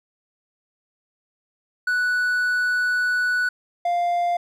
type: tone pair in turn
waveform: triangle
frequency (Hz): 1480 / 698.5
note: F#6 / F5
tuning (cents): 0 / 0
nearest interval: octave + minor second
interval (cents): 1300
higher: first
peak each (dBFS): -17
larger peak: neither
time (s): 1.87-3.49 / 3.85-4.37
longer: first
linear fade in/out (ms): 5
effects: none

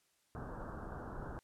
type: low-pass noise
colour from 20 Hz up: pink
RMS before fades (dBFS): -45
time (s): 0.35-1.39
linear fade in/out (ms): 0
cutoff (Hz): 1600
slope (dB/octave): 96
effects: white hiss -75 dBFS RMS until 1.43 s + low-pass 11000 Hz 12 dB/octave

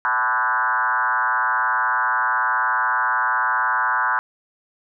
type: tone with frequency modulation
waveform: sine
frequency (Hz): 1244.5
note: D#6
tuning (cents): 0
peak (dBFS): -17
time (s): 0.05-4.19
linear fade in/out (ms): 0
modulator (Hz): 121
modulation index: 3.1
effects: none

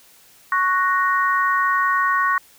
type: chord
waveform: sine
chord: F# major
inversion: second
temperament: equal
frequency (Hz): 1108.7 / 1480 / 1864.7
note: C#6 / F#6 / A#6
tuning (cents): 0 / 0 / 0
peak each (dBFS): -18 / -23 / -22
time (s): 0.52-2.38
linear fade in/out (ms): 2
effects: white hiss -51 dBFS RMS until 2.58 s

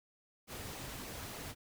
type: noise with flanger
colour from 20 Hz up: pink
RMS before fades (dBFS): -45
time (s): 0.47-1.55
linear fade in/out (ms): 50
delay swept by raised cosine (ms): 0.56 to 5.76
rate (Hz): 3.4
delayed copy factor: -0.5
effects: none

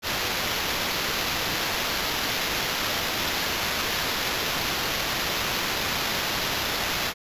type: noise with sample-and-hold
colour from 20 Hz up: violet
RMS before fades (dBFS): -27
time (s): 0.02-7.14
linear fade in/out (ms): 50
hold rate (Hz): 8820
effects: resampled to 32000 Hz

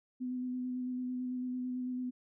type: tone with vibrato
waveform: sine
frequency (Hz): 251.6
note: B3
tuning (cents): +32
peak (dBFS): -34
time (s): 0.2-2.11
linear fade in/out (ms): 20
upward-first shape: square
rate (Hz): 9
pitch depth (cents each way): 12
effects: none

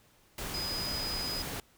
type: tone in noise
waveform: sine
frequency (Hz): 4978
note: D#8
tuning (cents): 0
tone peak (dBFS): -34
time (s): 0.54-1.42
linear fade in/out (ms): 2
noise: pink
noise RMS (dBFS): -38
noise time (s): 0.38-1.6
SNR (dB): +1
effects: pink hiss -64 dBFS RMS until 1.77 s

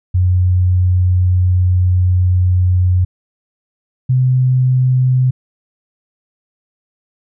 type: tone pair in turn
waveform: sine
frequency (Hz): 90.8 / 128.15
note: F#2 / C3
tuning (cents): -32 / -36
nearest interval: tritone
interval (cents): 596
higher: second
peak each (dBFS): -9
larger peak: neither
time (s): 0.14-3.05 / 4.09-5.31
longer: first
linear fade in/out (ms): 10
effects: none

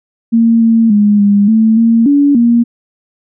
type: tone with pitch steps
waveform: sine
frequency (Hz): 229.3 / 227.2 / 207 / 202.8 / 221.5 / 229.1 / 285.1 / 235.5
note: A#3 / A#3 / G#3 / G#3 / A3 / A#3 / C#4 / A#3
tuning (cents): -28 / -44 / -5 / -41 / +12 / -30 / +49 / +18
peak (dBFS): -5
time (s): 0.32-2.64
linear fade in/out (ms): 20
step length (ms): 290
effects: none

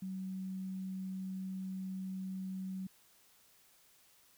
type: tone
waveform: sine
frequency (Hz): 188.9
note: F#3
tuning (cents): +36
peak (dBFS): -38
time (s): 0.02-2.87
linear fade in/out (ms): 5
effects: white hiss -66 dBFS RMS until 4.37 s

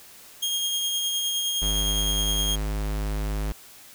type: tone with tremolo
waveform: sawtooth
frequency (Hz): 3244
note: G#7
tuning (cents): -41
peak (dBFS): -20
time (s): 0.42-2.56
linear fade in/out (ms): 10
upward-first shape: sine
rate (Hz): 9.7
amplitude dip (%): 25
type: tone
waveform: square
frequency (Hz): 51.8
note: G#1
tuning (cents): -4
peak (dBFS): -26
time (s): 1.62-3.52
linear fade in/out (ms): 0
effects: white hiss -48 dBFS RMS until 3.94 s

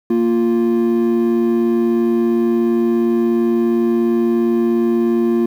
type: tone pair together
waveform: triangle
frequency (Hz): 232.1 / 349.2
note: A#3 / F4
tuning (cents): -7 / 0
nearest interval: perfect fifth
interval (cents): 707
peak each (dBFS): -13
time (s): 0.1-5.46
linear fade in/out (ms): 5
effects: tanh soft clip ceiling -4 dBFS + 8-bit

